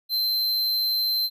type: tone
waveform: square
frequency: 4104 Hz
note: C8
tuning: 34 cents flat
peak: -22 dBFS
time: 0.09-1.3 s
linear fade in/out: 50 ms
effects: none